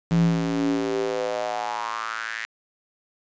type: tone with high-pass filter sweep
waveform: square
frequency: 56 Hz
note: A1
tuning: 31 cents sharp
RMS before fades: -25 dBFS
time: 0.11-2.45 s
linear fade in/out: 0 ms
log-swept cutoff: 150 to 1900 Hz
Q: 4.8
effects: resampled to 16000 Hz